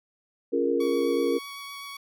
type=chord; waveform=sine; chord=Bb minor seventh; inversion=first; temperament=equal; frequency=277.2 / 349.2 / 415.3 / 466.2 Hz; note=Db4 / F4 / Ab4 / Bb4; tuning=0 / 0 / 0 / 0 cents; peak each=-28 / -28 / -30 / -25 dBFS; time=0.52-1.39 s; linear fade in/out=20 ms
type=tone with vibrato; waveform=15% pulse; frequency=1123 Hz; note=C#6; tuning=22 cents sharp; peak=-31 dBFS; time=0.8-1.97 s; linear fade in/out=5 ms; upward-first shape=triangle; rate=7.9 Hz; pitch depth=12 cents each way
effects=none